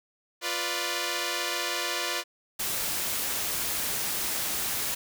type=chord; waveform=5% pulse; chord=B diminished; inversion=second; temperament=equal; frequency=349.2 / 493.9 / 587.3 Hz; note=F4 / B4 / D5; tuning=0 / 0 / 0 cents; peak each=-21 dBFS; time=0.41-2.24 s; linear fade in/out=50 ms
type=noise; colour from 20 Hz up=white; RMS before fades=-30 dBFS; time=2.59-4.95 s; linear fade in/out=10 ms
effects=none